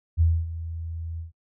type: tone with ADSR envelope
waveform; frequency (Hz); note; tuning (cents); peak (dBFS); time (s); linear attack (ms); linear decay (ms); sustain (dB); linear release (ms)
sine; 82.5; E2; +2; -15; 0.17-1.32; 39; 250; -15; 130
effects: noise-tail reverb RT60 0.1 s tail -24 dB re dry